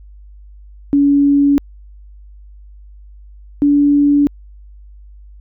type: tone pair in turn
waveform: sine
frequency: 283.5 / 287.8 Hz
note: C#4 / D4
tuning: +39 / -35 cents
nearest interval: unison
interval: 26 cents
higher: second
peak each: -8 dBFS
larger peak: neither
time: 0.93-1.58 / 3.62-4.27 s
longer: neither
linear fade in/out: 0 ms
effects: added 50 Hz sine -36 dBFS peak until 5.4 s